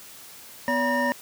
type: tone cluster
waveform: triangle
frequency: 247 / 570 / 959 / 1825 Hz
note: B3 / C#5 / A#5 / A#6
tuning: 0 / +48 / +49 / -37 cents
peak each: -25 dBFS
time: 0.68-1.12 s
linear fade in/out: 0 ms
effects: white hiss -45 dBFS RMS until 1.21 s + high-pass 80 Hz 12 dB/octave